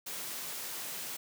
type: high-pass noise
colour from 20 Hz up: white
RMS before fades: -40 dBFS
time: 0.06-1.17 s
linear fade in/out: 10 ms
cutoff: 140 Hz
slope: 12 dB/octave
effects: none